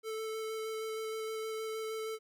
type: tone with vibrato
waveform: square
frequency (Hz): 440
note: A4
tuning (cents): 0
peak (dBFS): -37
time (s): 0.03-2.19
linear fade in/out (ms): 50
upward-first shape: square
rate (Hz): 6.4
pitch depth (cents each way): 8
effects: none